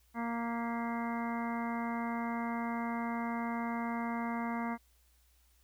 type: harmonic tone with a mistuned harmonic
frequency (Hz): 233.1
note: A#3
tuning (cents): 0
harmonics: 1 / 2 / 3 / 4 / 5 / 6 / 7 / 8 / 9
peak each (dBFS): -35 / -48 / -42 / -41 / -44 / -50 / -49 / -51 / -47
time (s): 0.14-4.78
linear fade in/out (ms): 50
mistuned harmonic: 8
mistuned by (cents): +72
effects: added 60 Hz sine -66 dBFS peak until 5.63 s + white hiss -71 dBFS RMS until 5.63 s